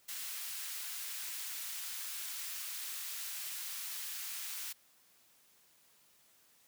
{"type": "high-pass noise", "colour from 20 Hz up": "white", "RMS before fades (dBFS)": -42, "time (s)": [0.08, 4.73], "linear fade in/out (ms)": 10, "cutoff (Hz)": 1500, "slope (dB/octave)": 12, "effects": ["white hiss -67 dBFS RMS until 6.67 s", "high-pass 80 Hz 12 dB/octave"]}